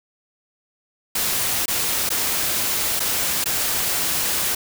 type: noise with dropouts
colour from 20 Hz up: white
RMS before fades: -22 dBFS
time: 1.15-4.55 s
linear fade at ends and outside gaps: 5 ms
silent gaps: 1.658-1.68 / 2.092-2.102 / 2.996-3.001 / 3.442-3.457 s
effects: none